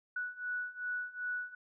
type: beating tone pair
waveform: sine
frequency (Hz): 1474 / 1476.6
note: F#6 / F#6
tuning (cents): -7 / -4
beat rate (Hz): 2.6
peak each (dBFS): -40 / -38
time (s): 0.16-1.55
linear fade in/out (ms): 5
effects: none